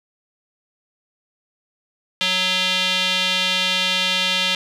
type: tone with band-pass filter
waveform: square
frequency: 185 Hz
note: F#3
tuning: in tune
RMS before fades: -20 dBFS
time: 2.21-4.55 s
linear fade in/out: 0 ms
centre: 3300 Hz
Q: 3.2
effects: none